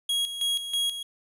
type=tone with tremolo; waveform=45% pulse; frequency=3300 Hz; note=G#7; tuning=12 cents flat; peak=-23 dBFS; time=0.09-1.03 s; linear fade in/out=5 ms; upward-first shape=square; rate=3.1 Hz; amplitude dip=65%; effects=resampled to 32000 Hz + 10-bit